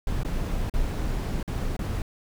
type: noise with dropouts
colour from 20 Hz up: brown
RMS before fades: -27 dBFS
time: 0.07-2.02 s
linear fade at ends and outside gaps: 2 ms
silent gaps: 0.233-0.248 / 0.698-0.738 / 1.429-1.477 / 1.767-1.791 s
effects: none